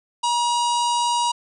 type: harmonic tone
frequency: 956 Hz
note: A#5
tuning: 43 cents sharp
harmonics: 1 / 3 / 4 / 5 / 6 / 7 / 8 / 9 / 10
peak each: -19 / -29 / -31 / -33 / -35 / -36 / -37 / -38 / -39 dBFS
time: 0.23-1.32 s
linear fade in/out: 10 ms
effects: none